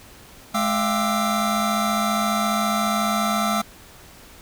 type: tone cluster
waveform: square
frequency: 212.5 / 692 / 787 / 1190 / 1325 Hz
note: G#3 / F5 / G5 / D6 / E6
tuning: +40 / -16 / +7 / +22 / +9 cents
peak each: -25 / -27 / -31 / -29 / -26 dBFS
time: 0.54-3.62 s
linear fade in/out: 10 ms
effects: pink hiss -46 dBFS RMS until 4.41 s